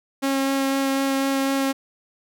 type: tone with vibrato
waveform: sawtooth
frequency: 271.7 Hz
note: C#4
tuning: 35 cents flat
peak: -16 dBFS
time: 0.22-1.73 s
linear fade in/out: 20 ms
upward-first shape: sine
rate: 4 Hz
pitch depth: 9 cents each way
effects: none